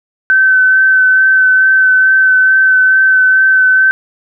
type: tone with vibrato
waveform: sine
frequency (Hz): 1530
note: G6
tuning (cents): -42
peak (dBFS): -5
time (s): 0.3-3.91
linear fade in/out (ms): 0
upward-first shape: sine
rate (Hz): 2.3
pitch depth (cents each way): 15
effects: none